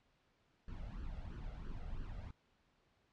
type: noise with flanger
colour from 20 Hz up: brown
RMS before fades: -45 dBFS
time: 0.68-2.31 s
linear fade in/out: 2 ms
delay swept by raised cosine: 0.66 to 1.51 ms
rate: 3 Hz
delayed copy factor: +0.7
effects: pink hiss -75 dBFS RMS until 3.12 s + low-pass 4000 Hz 12 dB/octave